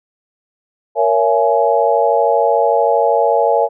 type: chord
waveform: sine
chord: A# half-diminished seventh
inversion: none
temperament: just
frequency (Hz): 466.2 / 559.4 / 671.3 / 839.1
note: A#4 / C#5 / E5 / G#5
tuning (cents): 0 / +16 / +31 / +18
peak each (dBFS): -16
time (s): 0.95-3.69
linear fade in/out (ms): 50
effects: none